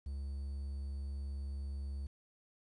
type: tone with quantisation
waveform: triangle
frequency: 69.3 Hz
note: C#2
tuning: in tune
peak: -36 dBFS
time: 0.06-2.07 s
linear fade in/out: 5 ms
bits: 11
effects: resampled to 24000 Hz